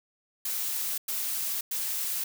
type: noise bursts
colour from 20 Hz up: blue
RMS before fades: -31 dBFS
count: 3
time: 0.45-2.24 s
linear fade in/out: 5 ms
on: 530 ms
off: 100 ms
effects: none